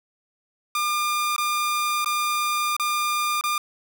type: tone with dropouts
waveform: sawtooth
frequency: 1203 Hz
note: D6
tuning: 41 cents sharp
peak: -18 dBFS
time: 0.75-3.58 s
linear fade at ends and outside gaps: 2 ms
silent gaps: 1.363-1.38 / 2.046-2.059 / 2.766-2.797 / 3.411-3.438 s
effects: none

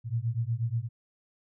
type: beating tone pair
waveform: sine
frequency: 111.9 / 120.2 Hz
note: A2 / B2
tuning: +30 / -46 cents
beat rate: 8.3 Hz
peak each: -30 dBFS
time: 0.04-0.89 s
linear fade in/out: 50 ms
effects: none

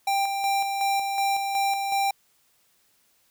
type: tone with tremolo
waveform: square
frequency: 790 Hz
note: G5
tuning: 13 cents sharp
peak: -22 dBFS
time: 0.07-2.11 s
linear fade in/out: 5 ms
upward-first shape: square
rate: 2.7 Hz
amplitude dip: 40%
effects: white hiss -65 dBFS RMS until 3.3 s

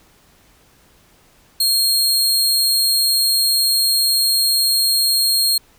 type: tone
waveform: sawtooth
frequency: 4246 Hz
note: C8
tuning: 25 cents sharp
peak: -11 dBFS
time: 1.6-5.58 s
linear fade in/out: 5 ms
effects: pink hiss -53 dBFS RMS until 5.78 s

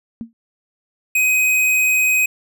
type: tone with exponential decay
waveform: sine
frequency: 229.2 Hz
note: A#3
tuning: 29 cents flat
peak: -21 dBFS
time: 0.21-0.33 s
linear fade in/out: 0 ms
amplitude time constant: 24 ms
type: tone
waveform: square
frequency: 2515 Hz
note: D#7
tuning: 18 cents sharp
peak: -14 dBFS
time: 1.15-2.26 s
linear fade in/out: 5 ms
effects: none

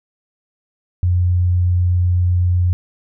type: tone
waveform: sine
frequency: 89.2 Hz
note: F2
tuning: 37 cents sharp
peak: -12 dBFS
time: 1.03-2.73 s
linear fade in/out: 0 ms
effects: none

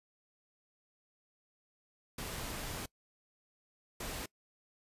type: noise bursts at uneven times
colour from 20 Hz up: pink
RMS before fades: -41 dBFS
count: 2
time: 2.18-2.86 / 4-4.26 s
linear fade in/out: 5 ms
effects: noise-tail reverb RT60 0.1 s tail -23 dB re dry + resampled to 32000 Hz

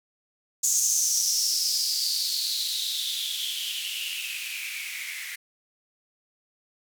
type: noise with band-pass filter sweep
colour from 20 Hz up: violet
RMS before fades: -28 dBFS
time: 0.63-5.36 s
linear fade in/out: 10 ms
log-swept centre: 6700 to 2000 Hz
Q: 7
effects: none

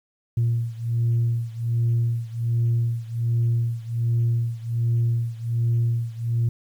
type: beating tone pair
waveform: sine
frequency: 116.54 / 117.84 Hz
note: A#2 / A#2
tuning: 0 / +19 cents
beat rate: 1.3 Hz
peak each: -21 / -23 dBFS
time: 0.37-6.49 s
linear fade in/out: 5 ms
effects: tanh soft clip ceiling -15 dBFS + 9-bit

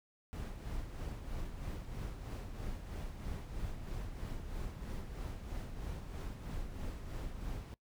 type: noise with tremolo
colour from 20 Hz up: brown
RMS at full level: -40 dBFS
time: 0.33-7.74 s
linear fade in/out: 0 ms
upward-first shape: sine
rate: 3.1 Hz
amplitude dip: 50%
effects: noise-tail reverb RT60 0.1 s tail -22 dB re dry

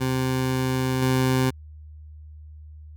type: tone with level steps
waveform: 20% pulse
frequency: 129.8 Hz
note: C3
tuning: 13 cents flat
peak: -17 / -14 dBFS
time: 0-1.51 s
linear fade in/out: 20 ms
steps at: 1.02 s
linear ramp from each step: 2 ms
effects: added 76 Hz sine -40 dBFS peak until 2.96 s

